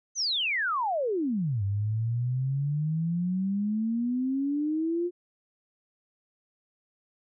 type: exponential two-way sweep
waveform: sine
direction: down then up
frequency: 6390 to 97.5 to 356.9 Hz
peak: -25 dBFS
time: 0.15-5.11 s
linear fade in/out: 50 ms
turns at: 1.63 s
effects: none